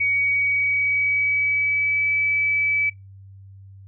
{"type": "tone with pitch glide", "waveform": "sine", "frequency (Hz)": [2252, 2298], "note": ["C#7", "D7"], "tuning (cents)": [27, -38], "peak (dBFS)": -18, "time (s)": [0, 2.9], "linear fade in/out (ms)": 10, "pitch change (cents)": 35, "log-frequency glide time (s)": [0.12, 2.12], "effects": ["noise-tail reverb RT60 0.2 s tail -22 dB re dry", "added 97 Hz sine -41 dBFS peak until 3.87 s"]}